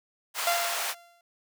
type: high-pass noise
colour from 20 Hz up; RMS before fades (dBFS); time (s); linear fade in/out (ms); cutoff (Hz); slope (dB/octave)
pink; -31; 0.34-0.95; 50; 700; 24
type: tone with exponential decay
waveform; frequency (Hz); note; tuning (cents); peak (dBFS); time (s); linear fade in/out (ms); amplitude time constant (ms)
sawtooth; 690; F5; -21; -18; 0.47-1.21; 2; 160
effects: none